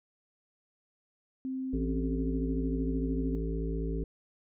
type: tone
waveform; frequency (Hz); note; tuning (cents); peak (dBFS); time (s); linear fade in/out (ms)
sine; 261.8; C4; +1; -32; 1.45-3.35; 0
type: harmonic tone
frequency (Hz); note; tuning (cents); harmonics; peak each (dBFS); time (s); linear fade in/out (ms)
55; A1; 0; 1 / 3 / 5 / 7 / 8; -32 / -37 / -39 / -40 / -41; 1.73-4.04; 5
effects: none